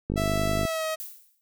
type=click train; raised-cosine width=3 ms; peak=-15 dBFS; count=29; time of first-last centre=0.1-0.652 s; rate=50.7 Hz
type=tone with pitch glide; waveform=sawtooth; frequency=659.3 to 633.9 Hz; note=E5 to D#5; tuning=0 to +32 cents; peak=-23 dBFS; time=0.16-0.96 s; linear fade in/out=20 ms; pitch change=-68 cents; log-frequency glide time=0.62-0.85 s
type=noise with exponential decay; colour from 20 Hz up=violet; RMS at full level=-34 dBFS; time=1-1.41 s; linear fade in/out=0 ms; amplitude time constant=89 ms
effects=none